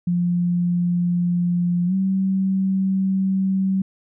sine tone with pitch glide, 175.4 to 191.28 Hz, F3 to G3, +8 to -42 cents, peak -17 dBFS, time 0.07-3.82 s, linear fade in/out 5 ms, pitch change +150 cents, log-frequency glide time 1.86-1.94 s, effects none

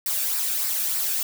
blue noise with flanger, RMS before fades -25 dBFS, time 0.06-1.23 s, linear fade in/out 2 ms, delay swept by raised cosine 0.3 to 1.02 ms, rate 3.3 Hz, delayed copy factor -0.5, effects none

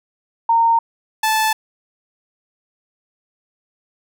sine / sawtooth tone pair in turn, 920 / 873.9 Hz, A#5 / A5, -23 / -12 cents, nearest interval minor second, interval 89 cents, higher first, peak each -11 dBFS, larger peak neither, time 0.49-0.79 / 1.23-1.53 s, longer neither, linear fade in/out 5 ms, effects none

